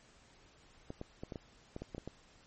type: clicks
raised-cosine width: 2 ms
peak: -28 dBFS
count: 10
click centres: 0.904 / 1.014 / 1.235 / 1.322 / 1.358 / 1.764 / 1.82 / 1.948 / 1.981 / 2.076 s
effects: pink hiss -63 dBFS RMS until 2.46 s + MP3 32 kbps